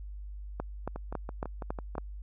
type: two click trains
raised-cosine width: 1 ms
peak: -19 / -24 dBFS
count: 6 / 7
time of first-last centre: 0.6-1.981 / 0.96-1.953 s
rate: 3.62 / 6.04 Hz
effects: added 50 Hz sine -39 dBFS peak until 2.22 s